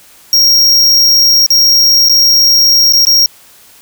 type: tone with dropouts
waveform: square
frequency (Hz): 5588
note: F8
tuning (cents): 0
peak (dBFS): -5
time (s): 0.33-3.26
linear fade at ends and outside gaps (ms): 1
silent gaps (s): 1.463-1.504 / 2.087-2.095 / 2.925-2.934 / 3.051-3.069
effects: white hiss -41 dBFS RMS until 3.81 s